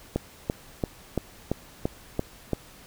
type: click train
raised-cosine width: 2 ms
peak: -11 dBFS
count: 8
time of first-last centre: 0.16-2.533 s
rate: 2.95 Hz
effects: pink hiss -50 dBFS RMS until 2.86 s